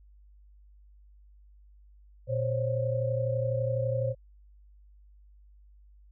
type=tone cluster; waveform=sine; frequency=118.6 / 526 / 558 Hz; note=A#2 / C5 / C#5; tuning=+30 / +9 / +11 cents; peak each=-29 / -30 / -34 dBFS; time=2.27-4.15 s; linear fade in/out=50 ms; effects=added 50 Hz sine -53 dBFS peak until 6.11 s